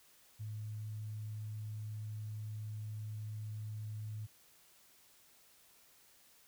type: tone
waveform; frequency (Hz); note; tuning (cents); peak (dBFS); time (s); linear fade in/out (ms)
sine; 107.3; A2; -43; -40; 0.39-4.27; 20
effects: white hiss -65 dBFS RMS until 6.47 s